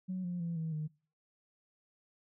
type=tone with pitch steps; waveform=sine; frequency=185 / 176.65 / 168.67 / 161.05 / 153.78 Hz; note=F#3 / F3 / E3 / E3 / D#3; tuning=0 / +20 / +40 / -40 / -20 cents; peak=-33 dBFS; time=0.08-0.88 s; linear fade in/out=20 ms; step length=160 ms; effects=noise-tail reverb RT60 0.4 s tail -24 dB re dry + tanh soft clip ceiling -30 dBFS